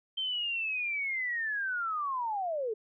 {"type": "linear sweep", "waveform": "sine", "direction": "down", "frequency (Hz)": [3136, 415.3], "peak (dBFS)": -30, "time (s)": [0.17, 2.74], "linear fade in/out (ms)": 10, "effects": []}